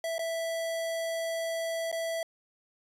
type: tone with dropouts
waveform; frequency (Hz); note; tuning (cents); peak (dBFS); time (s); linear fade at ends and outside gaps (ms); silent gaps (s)
square; 659.3; E5; 0; -31; 0.04-2.23; 2; 0.182-0.192 / 1.916-1.926
effects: resampled to 32000 Hz